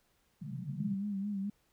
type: band-pass noise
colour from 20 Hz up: pink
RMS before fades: -40 dBFS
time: 0.41-0.95 s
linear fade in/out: 10 ms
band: 130 to 210 Hz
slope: 96 dB/octave
type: tone with vibrato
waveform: sine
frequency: 200.6 Hz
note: G3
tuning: 40 cents sharp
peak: -33 dBFS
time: 0.8-1.5 s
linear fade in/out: 5 ms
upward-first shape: sine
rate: 4.6 Hz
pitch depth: 67 cents each way
effects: pink hiss -73 dBFS RMS until 1.72 s